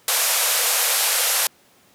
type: band-pass noise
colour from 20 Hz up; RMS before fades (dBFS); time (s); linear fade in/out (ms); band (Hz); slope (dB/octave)
white; -20; 0.08-1.47; 2; 460 to 14000; 96
effects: pink hiss -55 dBFS RMS until 1.94 s + high-pass 150 Hz 12 dB/octave